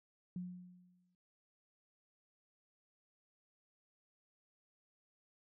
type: tone with exponential decay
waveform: sine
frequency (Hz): 179.8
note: F#3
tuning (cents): -49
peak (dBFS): -38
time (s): 0.36-1.15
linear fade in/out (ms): 2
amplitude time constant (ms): 170
effects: none